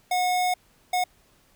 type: tone bursts at uneven times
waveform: square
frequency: 727 Hz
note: F#5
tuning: 31 cents flat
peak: -22 dBFS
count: 2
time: 0.11-0.54 / 0.93-1.04 s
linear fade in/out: 5 ms
effects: pink hiss -61 dBFS RMS until 1.55 s